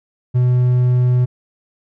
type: tone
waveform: triangle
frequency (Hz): 124.6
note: B2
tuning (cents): +16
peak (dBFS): -9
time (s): 0.34-1.26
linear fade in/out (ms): 20
effects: none